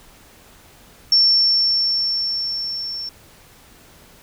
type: tone with level ramp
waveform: sine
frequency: 5430 Hz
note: F8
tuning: 50 cents flat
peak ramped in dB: -10 to -26 dBFS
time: 1.12-3.09 s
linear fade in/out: 2 ms
effects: pink hiss -48 dBFS RMS until 4.22 s